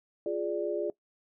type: chord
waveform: sine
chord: D diminished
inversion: first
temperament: equal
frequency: 349.2 / 415.3 / 587.3 Hz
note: F4 / Ab4 / D5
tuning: 0 / 0 / 0 cents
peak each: -33 dBFS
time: 0.26-0.9 s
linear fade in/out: 2 ms
effects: noise-tail reverb RT60 0.1 s tail -20 dB re dry